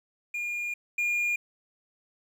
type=tone pair in turn; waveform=triangle; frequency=2420 / 2420 Hz; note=D#7 / D#7; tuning=-49 / -49 cents; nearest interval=unison; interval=0 cents; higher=neither; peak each=-28 / -23 dBFS; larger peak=second; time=0.34-0.74 / 0.98-1.36 s; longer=first; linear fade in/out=5 ms; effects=10-bit